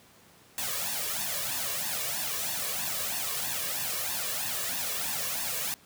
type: noise with flanger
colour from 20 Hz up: white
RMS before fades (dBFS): -32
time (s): 0.58-5.74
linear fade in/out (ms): 0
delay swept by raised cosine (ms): 1.1 to 1.79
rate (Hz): 3.1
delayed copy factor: +0.75
effects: pink hiss -57 dBFS RMS until 5.85 s + high-pass 100 Hz 12 dB/octave